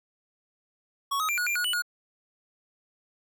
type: tone with pitch steps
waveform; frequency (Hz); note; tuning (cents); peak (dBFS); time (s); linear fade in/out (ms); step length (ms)
square; 1113 / 1264 / 2369 / 1454 / 2382 / 1451 / 2962 / 1441; C#6 / D#6 / D7 / F#6 / D7 / F#6 / F#7 / F#6; +7 / +27 / +14 / -31 / +24 / -34 / +1 / -46; -26; 1.11-1.822; 10; 89
effects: none